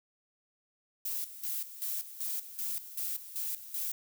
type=noise with tremolo; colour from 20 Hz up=violet; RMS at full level=-35 dBFS; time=1.05-3.92 s; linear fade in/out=5 ms; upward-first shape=square; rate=2.6 Hz; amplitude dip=75%; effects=none